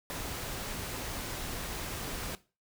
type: noise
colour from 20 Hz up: pink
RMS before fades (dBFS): -38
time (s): 0.1-2.35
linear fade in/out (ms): 0
effects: noise-tail reverb RT60 0.3 s tail -17 dB re dry